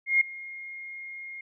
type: tone with ADSR envelope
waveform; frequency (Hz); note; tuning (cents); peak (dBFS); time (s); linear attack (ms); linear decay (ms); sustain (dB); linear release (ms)
sine; 2138; C7; +37; -16; 0.06-1.41; 150; 5; -21; 4
effects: none